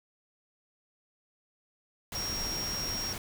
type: tone in noise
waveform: sine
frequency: 5588 Hz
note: F8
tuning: in tune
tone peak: -33 dBFS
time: 2.15-3.13 s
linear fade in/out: 2 ms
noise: pink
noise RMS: -38 dBFS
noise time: 2.12-3.18 s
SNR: +2 dB
effects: none